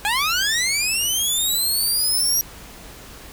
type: linear sweep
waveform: 15% pulse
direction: up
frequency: 801 to 5750 Hz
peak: -12 dBFS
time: 0.05-2.41 s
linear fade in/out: 0 ms
effects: added 50 Hz sine -47 dBFS peak until 3.32 s + pink hiss -41 dBFS RMS until 3.32 s